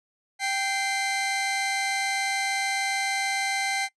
sawtooth tone pair together, 783.6 / 2074 Hz, G5 / C7, -1 / -16 cents, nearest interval octave + perfect fourth, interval 1685 cents, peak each -24 dBFS, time 0.39-3.89 s, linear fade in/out 50 ms, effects noise-tail reverb RT60 0.1 s tail -21 dB re dry + resampled to 22050 Hz

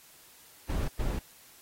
brown noise bursts at uneven times, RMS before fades -30 dBFS, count 2, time 0.69-0.88 / 0.99-1.19 s, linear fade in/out 5 ms, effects white hiss -56 dBFS RMS until 1.61 s + AAC 48 kbps

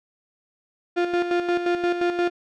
35% pulse tone with tremolo, 350 Hz, F4, 4 cents sharp, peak -17 dBFS, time 0.96-2.3 s, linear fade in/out 20 ms, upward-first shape square, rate 5.7 Hz, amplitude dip 55%, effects low-pass 3000 Hz 12 dB/octave

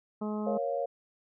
harmonic tone, 211.8 Hz, G#3, 34 cents sharp, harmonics 1 / 2 / 3 / 4 / 5 / 6, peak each -32 / -38 / -42 / -44 / -46 / -48 dBFS, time 0.21-0.58 s, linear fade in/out 10 ms
sine chord, Bb minor, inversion none, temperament equal with one note detuned, 470.5 / 554.4 / 698.5 Hz, Bb4 / Db5 / F5, +16 / 0 / 0 cents, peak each -35 / -31 / -35 dBFS, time 0.46-0.86 s, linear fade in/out 10 ms
effects none

